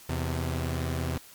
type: tone pair together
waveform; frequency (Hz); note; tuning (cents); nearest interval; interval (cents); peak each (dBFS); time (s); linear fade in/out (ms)
sawtooth; 81.8 / 128.45; E2 / C3; -13 / -32; minor sixth; 781; -26 / -28; 0.09-1.18; 5
effects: white hiss -51 dBFS RMS until 1.34 s + MP3 96 kbps